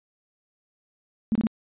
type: tone bursts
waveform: sine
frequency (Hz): 221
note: A3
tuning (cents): +8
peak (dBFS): -19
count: 3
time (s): 1.32-1.469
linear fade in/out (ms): 0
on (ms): 33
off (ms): 25
effects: resampled to 8000 Hz